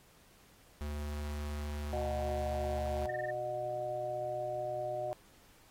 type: tone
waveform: square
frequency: 73.9 Hz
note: D2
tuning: 11 cents sharp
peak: -37 dBFS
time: 0.81-3.06 s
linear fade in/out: 0 ms
type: harmonic tone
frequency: 122.2 Hz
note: B2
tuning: 18 cents flat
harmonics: 1 / 3 / 5 / 6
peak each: -48 / -45 / -36 / -40 dBFS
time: 1.93-5.13 s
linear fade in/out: 0 ms
type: tone bursts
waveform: sine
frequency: 1811 Hz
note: A6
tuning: 49 cents sharp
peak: -38 dBFS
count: 5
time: 3.09-3.308 s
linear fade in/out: 5 ms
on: 26 ms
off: 22 ms
effects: pink hiss -63 dBFS RMS until 5.7 s + AAC 48 kbps